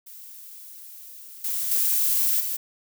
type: noise with level steps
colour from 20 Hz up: violet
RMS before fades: -43 / -27 / -22 / -28 dBFS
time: 0.06-2.57 s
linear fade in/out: 10 ms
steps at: 1.44 / 1.71 / 2.4 s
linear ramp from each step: 5 ms
effects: none